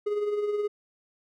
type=tone with tremolo; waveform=triangle; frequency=415.3 Hz; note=G#4; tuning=in tune; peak=-21 dBFS; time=0.06-0.68 s; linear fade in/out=10 ms; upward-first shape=triangle; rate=19 Hz; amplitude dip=55%; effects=none